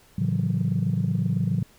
sine chord, F# minor seventh, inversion first, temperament just, 111 / 138.75 / 166.5 / 185 Hz, A2 / C#3 / E3 / F#3, +16 / +2 / +18 / 0 cents, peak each -26 dBFS, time 0.18-1.63 s, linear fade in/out 5 ms, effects tanh soft clip ceiling -14 dBFS + pink hiss -56 dBFS RMS until 1.78 s

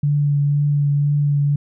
sine tone with vibrato, 144.6 Hz, D3, 27 cents flat, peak -14 dBFS, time 0.03-1.56 s, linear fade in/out 5 ms, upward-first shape triangle, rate 2 Hz, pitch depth 18 cents each way, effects none

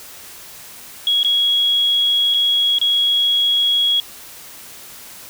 sine tone with dropouts, 3322 Hz, G#7, in tune, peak -13 dBFS, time 1.07-4 s, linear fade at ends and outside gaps 1 ms, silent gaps 1.231-1.247 / 2.34-2.344 / 2.785-2.814 s, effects white hiss -38 dBFS RMS until 5.29 s

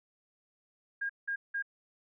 sine tone bursts, 1620 Hz, G#6, 43 cents flat, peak -31 dBFS, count 3, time 1.01-1.625 s, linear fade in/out 10 ms, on 85 ms, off 180 ms, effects none

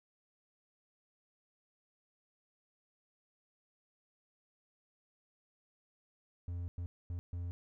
triangle tone bursts at uneven times, 87.31 Hz, F2, in tune, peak -35 dBFS, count 4, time 6.48-6.68 / 6.78-6.86 / 7.1-7.19 / 7.33-7.51 s, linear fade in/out 0 ms, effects none

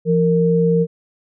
sine tone pair together, 170.1 / 461.3 Hz, F3 / A#4, -45 / -18 cents, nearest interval octave + perfect fourth, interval 1727 cents, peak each -15 dBFS, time 0.05-0.87 s, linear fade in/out 50 ms, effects none

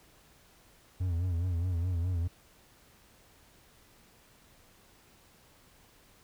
triangle tone with vibrato, 87.8 Hz, F2, 10 cents sharp, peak -26 dBFS, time 1-2.28 s, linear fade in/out 10 ms, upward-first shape sine, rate 4.8 Hz, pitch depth 92 cents each way, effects pink hiss -61 dBFS RMS until 6.23 s

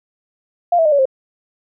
sine tone with pitch steps, 698.5 / 651.7 / 608.1 / 567.4 / 529.4 Hz, F5 / E5 / D#5 / C#5 / C5, 0 / -20 / -40 / +40 / +20 cents, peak -10 dBFS, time 0.72-1.055 s, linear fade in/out 5 ms, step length 67 ms, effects none

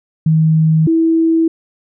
sine tone pair in turn, 158.6 / 326.5 Hz, D#3 / E4, +33 / -17 cents, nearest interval octave + minor second, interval 1250 cents, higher second, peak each -8 / -9 dBFS, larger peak first, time 0.26-0.87 / 0.87-1.48 s, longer neither, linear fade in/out 5 ms, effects none

